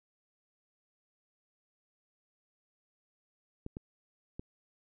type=clicks; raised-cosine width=3 ms; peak=-27 dBFS; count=3; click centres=3.664 / 3.769 / 4.395 s; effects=none